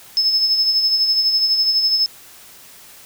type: tone with tremolo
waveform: sine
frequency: 5220 Hz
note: E8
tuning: 18 cents flat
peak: -11 dBFS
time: 0.17-2.06 s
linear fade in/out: 0 ms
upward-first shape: sine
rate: 12 Hz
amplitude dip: 50%
effects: tanh soft clip ceiling -7 dBFS + white hiss -43 dBFS RMS until 3.05 s